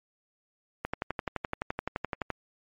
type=click train; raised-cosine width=0.5 ms; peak=-15 dBFS; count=18; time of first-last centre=0.85-2.303 s; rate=11.7 Hz; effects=MP3 48 kbps

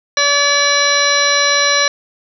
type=harmonic tone; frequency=573 Hz; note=D5; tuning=43 cents flat; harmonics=1 / 2 / 3 / 4 / 5 / 6 / 7 / 9 / 10; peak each=-19 / -19 / -17 / -20 / -28 / -28 / -16 / -26 / -19 dBFS; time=0.17-1.88 s; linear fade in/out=2 ms; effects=none

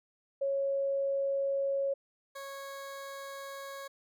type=tone pair in turn; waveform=sine / 20% pulse; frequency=551 / 551 Hz; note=C#5 / C#5; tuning=-11 / -11 cents; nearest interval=unison; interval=0 cents; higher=neither; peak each=-28 / -36 dBFS; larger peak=first; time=0.41-1.94 / 2.35-3.88 s; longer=neither; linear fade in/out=10 ms; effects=none

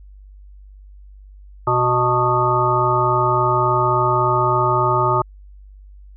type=harmonic tone with a mistuned harmonic; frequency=123.47 Hz; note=B2; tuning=in tune; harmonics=1 / 3 / 5 / 7 / 9 / 10; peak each=-22 / -22 / -24 / -20 / -23 / -19 dBFS; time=1.67-5.22 s; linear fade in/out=5 ms; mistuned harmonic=7; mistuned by=+43 cents; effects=added 49 Hz sine -39 dBFS peak until 6.16 s

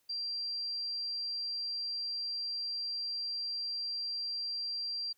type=tone; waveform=sine; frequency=4730 Hz; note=D8; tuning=12 cents sharp; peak=-34 dBFS; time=0.09-5.13 s; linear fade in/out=10 ms; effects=white hiss -74 dBFS RMS until 5.17 s

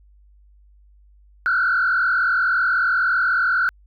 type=tone with frequency modulation; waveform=sine; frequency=1450 Hz; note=F#6; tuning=35 cents flat; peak=-15 dBFS; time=1.46-3.69 s; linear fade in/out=0 ms; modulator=41.8 Hz; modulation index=2.1; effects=tanh soft clip ceiling -12 dBFS + added 50 Hz sine -49 dBFS peak until 3.86 s

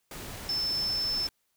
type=tone in noise; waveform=sine; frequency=5280 Hz; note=E8; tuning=2 cents sharp; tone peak=-27 dBFS; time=0.49-1.27 s; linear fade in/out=2 ms; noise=pink; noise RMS=-41 dBFS; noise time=0.11-1.29 s; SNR=+11 dB; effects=white hiss -75 dBFS RMS until 1.56 s

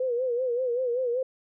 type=tone with vibrato; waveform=sine; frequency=495.5 Hz; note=B4; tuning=6 cents sharp; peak=-24 dBFS; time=0-1.23 s; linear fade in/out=5 ms; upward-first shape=sine; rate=5.2 Hz; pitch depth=93 cents each way; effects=none

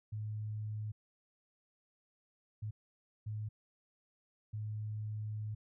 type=tone bursts at uneven times; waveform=sine; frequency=107 Hz; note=A2; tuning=48 cents flat; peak=-37 dBFS; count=4; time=0.12-0.92 / 2.62-2.71 / 3.26-3.49 / 4.53-5.55 s; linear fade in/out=10 ms; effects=none

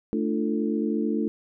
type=harmonic tone with a mistuned harmonic; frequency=73.8 Hz; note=D2; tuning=9 cents sharp; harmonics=3 / 4 / 5 / 6; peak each=-26 / -28 / -30 / -32 dBFS; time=0.13-1.28 s; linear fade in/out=0 ms; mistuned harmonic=5; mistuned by=-120 cents; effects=none

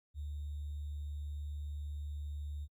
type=tone with sample-and-hold; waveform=sine; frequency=73.4 Hz; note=D2; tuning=in tune; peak=-38 dBFS; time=0.14-2.68 s; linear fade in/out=50 ms; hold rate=3675 Hz; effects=Opus 48 kbps

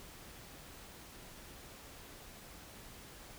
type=silence; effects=pink hiss -53 dBFS RMS until 3.38 s

